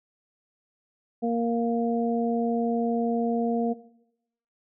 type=harmonic tone; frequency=233.1 Hz; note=A#3; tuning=in tune; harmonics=1 / 2 / 3; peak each=-25 / -28 / -30 dBFS; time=1.22-3.74 s; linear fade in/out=20 ms; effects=noise-tail reverb RT60 0.8 s tail -18 dB re dry